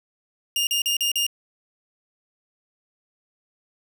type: tone bursts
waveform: sawtooth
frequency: 2824 Hz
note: F7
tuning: 19 cents sharp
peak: -17 dBFS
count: 5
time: 0.56-1.266 s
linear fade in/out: 2 ms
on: 110 ms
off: 39 ms
effects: none